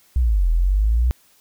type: linear two-way sweep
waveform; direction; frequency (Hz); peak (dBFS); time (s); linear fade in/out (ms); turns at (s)
sine; down then up; 65.9 to 40.06 to 62.7; -14; 0.16-1.11; 0; 0.5
effects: white hiss -56 dBFS RMS until 1.4 s